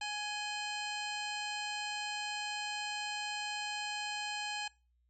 harmonic tone with a mistuned harmonic, 836 Hz, G#5, 11 cents sharp, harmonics 1 / 2 / 3 / 4 / 5 / 6 / 7 / 8 / 9 / 10, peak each -41 / -44 / -43 / -44 / -45 / -52 / -59 / -59 / -49 / -60 dBFS, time 0.01-4.68 s, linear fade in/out 5 ms, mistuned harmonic 4, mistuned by -130 cents, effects noise-tail reverb RT60 0.3 s tail -22 dB re dry + added 60 Hz sine -70 dBFS peak until 5.09 s

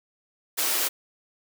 white high-pass noise, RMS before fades -25 dBFS, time 0.57-0.89 s, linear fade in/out 20 ms, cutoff 260 Hz, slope 48 dB/octave, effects none

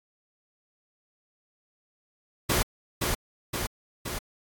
pink noise with echo, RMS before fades -24 dBFS, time 2.49-2.63 s, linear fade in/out 10 ms, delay 520 ms, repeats 3, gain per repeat -3 dB, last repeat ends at 4.19 s, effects AAC 64 kbps

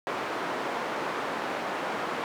white band-pass noise, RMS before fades -32 dBFS, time 0.07-2.24 s, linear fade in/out 0 ms, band 270 to 1200 Hz, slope 12 dB/octave, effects none

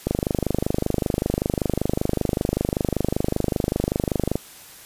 click train, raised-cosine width 2 ms, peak -7 dBFS, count 109, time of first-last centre 0.07-4.356 s, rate 25.2 Hz, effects white hiss -44 dBFS RMS until 4.85 s + resampled to 32000 Hz

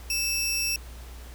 sawtooth tone pair together, 2637 / 5588 Hz, E7 / F8, 0 / 0 cents, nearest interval octave + minor second, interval 1300 cents, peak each -25 dBFS, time 0.1-0.76 s, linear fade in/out 2 ms, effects added 60 Hz sine -40 dBFS peak until 1.34 s + pink hiss -49 dBFS RMS until 1.34 s

